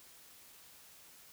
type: silence
effects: white hiss -58 dBFS RMS until 1.32 s